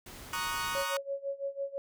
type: noise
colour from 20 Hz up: pink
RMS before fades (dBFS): -47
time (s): 0.06-0.83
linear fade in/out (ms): 5
type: chord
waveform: sawtooth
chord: D# minor seventh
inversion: second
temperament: equal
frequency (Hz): 932.3 / 1108.7 / 1244.5 / 1480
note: A#5 / C#6 / D#6 / F#6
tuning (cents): 0 / 0 / 0 / 0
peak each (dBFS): -34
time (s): 0.33-0.97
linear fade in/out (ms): 2
type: tone with tremolo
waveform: sine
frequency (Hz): 554.4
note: C#5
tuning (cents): 0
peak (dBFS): -30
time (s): 0.75-1.78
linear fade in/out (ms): 0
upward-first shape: sine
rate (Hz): 6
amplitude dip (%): 90
effects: none